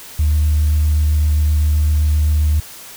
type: tone with vibrato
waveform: sine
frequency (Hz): 75.7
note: D#2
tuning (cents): -47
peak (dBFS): -10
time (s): 0.19-2.6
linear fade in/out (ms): 5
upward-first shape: square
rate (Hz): 7.7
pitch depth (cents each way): 10
effects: tanh soft clip ceiling -8 dBFS + white hiss -36 dBFS RMS until 2.96 s